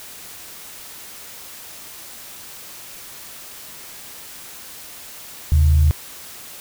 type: tone pair together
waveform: sine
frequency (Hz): 77.41 / 132.4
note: D#2 / C3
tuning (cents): -8 / +21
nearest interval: major sixth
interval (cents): 929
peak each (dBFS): -11 / -22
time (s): 5.52-5.91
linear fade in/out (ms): 0
effects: white hiss -38 dBFS RMS until 6.6 s